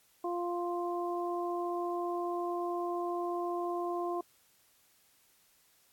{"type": "harmonic tone", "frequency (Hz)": 349.2, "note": "F4", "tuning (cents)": 0, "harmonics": [1, 2, 3], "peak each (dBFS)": [-34, -37, -39], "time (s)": [0.24, 4.21], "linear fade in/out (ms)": 5, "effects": ["white hiss -67 dBFS RMS until 5.92 s", "AAC 64 kbps"]}